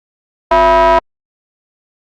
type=ring-modulated tone; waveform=square; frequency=154.5 Hz; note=D#3; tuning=12 cents flat; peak=-4 dBFS; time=0.51-0.99 s; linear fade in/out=5 ms; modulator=823 Hz; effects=low-pass 3000 Hz 12 dB/octave + Opus 48 kbps